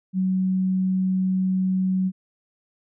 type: tone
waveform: sine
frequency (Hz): 187.2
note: F#3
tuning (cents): +20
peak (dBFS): -19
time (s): 0.13-2.12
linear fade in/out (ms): 50
effects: none